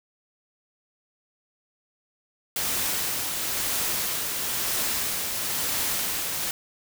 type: noise with tremolo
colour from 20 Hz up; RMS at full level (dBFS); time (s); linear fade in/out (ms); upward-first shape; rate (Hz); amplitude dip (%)
white; -26; 2.56-6.51; 2; triangle; 1; 35
effects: none